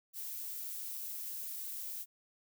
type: noise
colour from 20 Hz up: violet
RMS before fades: -42 dBFS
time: 0.13-2.06 s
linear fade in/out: 50 ms
effects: none